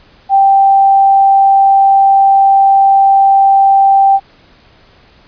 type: tone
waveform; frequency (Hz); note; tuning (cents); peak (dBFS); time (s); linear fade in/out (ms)
sine; 784; G5; 0; -4; 0.29-4.2; 50
effects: pink hiss -45 dBFS RMS until 5.27 s + resampled to 11025 Hz